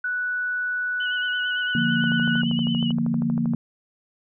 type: tone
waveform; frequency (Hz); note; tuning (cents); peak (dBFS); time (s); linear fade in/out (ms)
sine; 1480; F#6; 0; -23; 0.04-2.42; 5
type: tone with vibrato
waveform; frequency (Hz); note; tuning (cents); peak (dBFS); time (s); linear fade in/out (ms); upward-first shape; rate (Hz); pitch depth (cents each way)
sine; 2960; F#7; 0; -29; 1-2.92; 5; sine; 8.9; 48
type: chord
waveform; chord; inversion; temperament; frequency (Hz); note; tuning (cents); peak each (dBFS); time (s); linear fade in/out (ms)
sine; Bb major; first; equal; 146.83 / 174.61 / 233.1; D3 / F3 / Bb3; 0 / 0 / 0; -28 / -26 / -22; 1.75-3.55; 2
type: click train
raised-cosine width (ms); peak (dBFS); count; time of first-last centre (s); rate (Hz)
1; -23; 20; 2.04-3.536; 12.7
effects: none